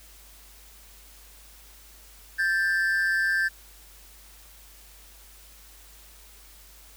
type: tone pair together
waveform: triangle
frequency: 1574.2 / 1754 Hz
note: G6 / A6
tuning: +7 / -6 cents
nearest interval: major second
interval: 187 cents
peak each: -22 / -24 dBFS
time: 2.38-3.49 s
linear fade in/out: 20 ms
effects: added 50 Hz sine -52 dBFS peak until 6.96 s + white hiss -52 dBFS RMS until 6.96 s